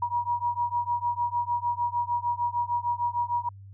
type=beating tone pair; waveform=sine; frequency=955 / 961.6 Hz; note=A#5 / B5; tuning=+42 / -46 cents; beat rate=6.6 Hz; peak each=-28 dBFS; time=0.02-3.49 s; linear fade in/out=5 ms; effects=added 98 Hz sine -43 dBFS peak until 3.73 s